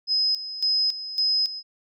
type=tone with tremolo; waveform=sine; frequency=5070 Hz; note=D#8; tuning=32 cents sharp; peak=-19 dBFS; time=0.07-1.63 s; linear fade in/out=50 ms; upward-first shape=square; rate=1.8 Hz; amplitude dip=75%; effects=none